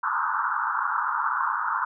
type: band-pass noise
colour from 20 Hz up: white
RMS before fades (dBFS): -26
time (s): 0.03-1.85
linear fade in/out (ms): 5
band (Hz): 880 to 1500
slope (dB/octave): 96
effects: none